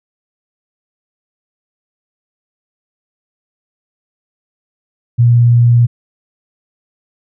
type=tone with vibrato; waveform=sine; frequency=119.4 Hz; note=A#2; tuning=42 cents sharp; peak=-5 dBFS; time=5.18-5.87 s; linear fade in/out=20 ms; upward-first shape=triangle; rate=18 Hz; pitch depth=9 cents each way; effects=none